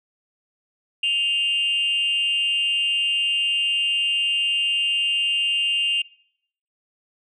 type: tone with frequency modulation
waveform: sine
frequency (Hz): 2800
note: F7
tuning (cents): +4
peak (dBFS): -17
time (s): 1.03-6.02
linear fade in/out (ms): 5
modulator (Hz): 272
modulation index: 0.49
effects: noise-tail reverb RT60 0.7 s tail -24 dB re dry + tanh soft clip ceiling -16 dBFS